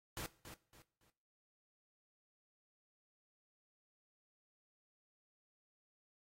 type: noise with echo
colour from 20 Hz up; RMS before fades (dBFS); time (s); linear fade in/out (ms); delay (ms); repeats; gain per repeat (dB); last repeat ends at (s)
pink; -44; 0.17-0.26; 0; 280; 3; -10; 1.1
effects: noise-tail reverb RT60 0.6 s tail -20 dB re dry + AAC 48 kbps